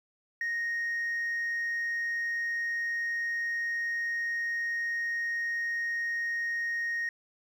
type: tone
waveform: sine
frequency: 1864.7 Hz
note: A#6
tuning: in tune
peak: -27 dBFS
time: 0.41-7.09 s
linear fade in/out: 2 ms
effects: tanh soft clip ceiling -27 dBFS + 10-bit